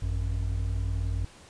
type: tone pair together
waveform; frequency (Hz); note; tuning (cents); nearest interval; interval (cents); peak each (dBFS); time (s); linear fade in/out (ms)
triangle; 53.3 / 92.5; G#1 / F#2; +46 / 0; minor seventh; 954; -27 / -27; 0.02-1.25; 5
effects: pink hiss -52 dBFS RMS until 1.49 s + resampled to 22050 Hz